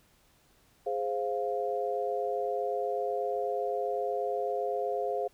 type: chord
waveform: sine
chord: F minor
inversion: first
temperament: equal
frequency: 415.3 / 523.3 / 698.5 Hz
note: Ab4 / C5 / F5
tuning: 0 / 0 / 0 cents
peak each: -33 dBFS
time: 0.86-5.28 s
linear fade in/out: 10 ms
effects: pink hiss -65 dBFS RMS until 5.33 s